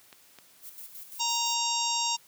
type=clicks; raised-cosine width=0.2 ms; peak=-30 dBFS; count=2; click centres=0.128 / 0.387 s
type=noise with tremolo; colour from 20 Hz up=violet; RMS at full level=-43 dBFS; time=0.61-1.57 s; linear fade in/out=50 ms; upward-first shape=square; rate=5.9 Hz; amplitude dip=60%
type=harmonic tone; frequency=932.3 Hz; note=A#5; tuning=in tune; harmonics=1 / 3 / 4 / 5 / 6 / 7 / 8; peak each=-31 / -35 / -34 / -37 / -32 / -37 / -34 dBFS; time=1.19-2.17 s; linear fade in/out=20 ms
effects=white hiss -58 dBFS RMS until 2.27 s + high-pass 100 Hz 12 dB/octave